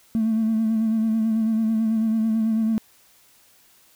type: tone with vibrato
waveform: triangle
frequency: 221.9 Hz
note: A3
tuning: 15 cents sharp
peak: -15 dBFS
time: 0.15-2.78 s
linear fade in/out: 0 ms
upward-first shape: sine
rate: 9.1 Hz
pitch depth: 34 cents each way
effects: tanh soft clip ceiling -15 dBFS + white hiss -56 dBFS RMS until 3.95 s